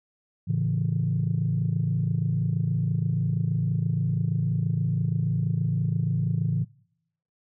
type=chord; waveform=sine; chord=A major; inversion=none; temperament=equal; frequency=110 / 138.59 / 164.81 Hz; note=A2 / C#3 / E3; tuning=0 / 0 / 0 cents; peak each=-26 dBFS; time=0.47-6.65 s; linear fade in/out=20 ms; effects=noise-tail reverb RT60 0.8 s tail -25 dB re dry + tanh soft clip ceiling -15 dBFS